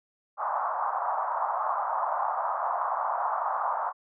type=band-pass noise; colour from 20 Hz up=white; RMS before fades=-29 dBFS; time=0.37-3.93 s; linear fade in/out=50 ms; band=670 to 1200 Hz; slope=48 dB/octave; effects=none